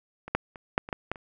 clicks, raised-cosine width 0.5 ms, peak -24 / -8 / -27 / -7 / -24 / -14 / -14 / -28 dBFS, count 8, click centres 0.28 / 0.35 / 0.558 / 0.779 / 0.889 / 0.928 / 1.116 / 1.158 s, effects none

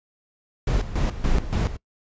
brown noise with tremolo, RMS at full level -20 dBFS, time 0.67-1.77 s, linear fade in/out 5 ms, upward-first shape square, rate 3.5 Hz, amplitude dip 75%, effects noise-tail reverb RT60 0.1 s tail -22 dB re dry + resampled to 16000 Hz

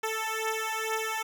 10% pulse beating tone pair, 440 / 442.2 Hz, A4 / A4, 0 / +9 cents, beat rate 2.2 Hz, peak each -24 dBFS, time 0.03-1.23 s, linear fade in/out 10 ms, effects none

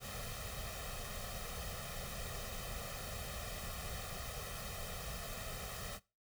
pink noise with comb filter, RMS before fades -44 dBFS, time 0-6 s, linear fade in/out 50 ms, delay 1.6 ms, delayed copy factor +0.85, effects noise-tail reverb RT60 0.3 s tail -22 dB re dry

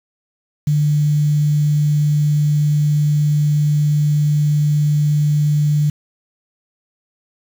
sine tone with quantisation, 148.6 Hz, D3, 21 cents sharp, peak -12 dBFS, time 0.67-5.9 s, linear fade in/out 5 ms, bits 6, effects none

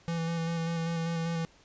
square tone with vibrato, 166.2 Hz, E3, 15 cents sharp, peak -30 dBFS, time 0.08-1.45 s, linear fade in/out 0 ms, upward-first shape square, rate 5.1 Hz, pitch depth 17 cents each way, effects pink hiss -60 dBFS RMS until 1.64 s + resampled to 16000 Hz

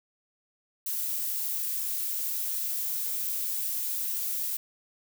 violet noise, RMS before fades -31 dBFS, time 0.86-4.57 s, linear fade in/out 5 ms, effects none

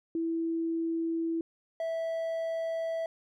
sine / triangle tone pair in turn, 329.6 / 656 Hz, E4 / E5, 0 / -9 cents, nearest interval octave, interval 1191 cents, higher second, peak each -28 dBFS, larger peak neither, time 0.15-1.41 / 1.8-3.06 s, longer neither, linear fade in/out 2 ms, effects none

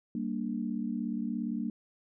sine chord, G minor, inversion none, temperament equal, 196 / 233.1 / 293.7 Hz, G3 / Bb3 / D4, 0 / 0 / 0 cents, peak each -36 / -33 / -38 dBFS, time 0.15-1.7 s, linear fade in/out 2 ms, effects none

